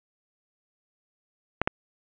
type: clicks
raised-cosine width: 0.5 ms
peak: -7 dBFS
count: 2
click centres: 1.616 / 1.675 s
effects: resampled to 8000 Hz + 8-bit